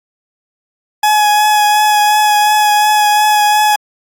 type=tone with vibrato; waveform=40% pulse; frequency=842 Hz; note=G#5; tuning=24 cents sharp; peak=-7 dBFS; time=1.03-3.76 s; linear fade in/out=5 ms; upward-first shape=triangle; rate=2.8 Hz; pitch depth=18 cents each way; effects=AAC 64 kbps